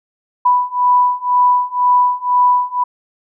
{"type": "beating tone pair", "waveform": "sine", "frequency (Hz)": [987.8, 989.8], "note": ["B5", "B5"], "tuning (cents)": [0, 4], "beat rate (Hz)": 2, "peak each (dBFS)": [-14, -13], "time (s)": [0.45, 2.84], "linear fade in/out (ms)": 10, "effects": []}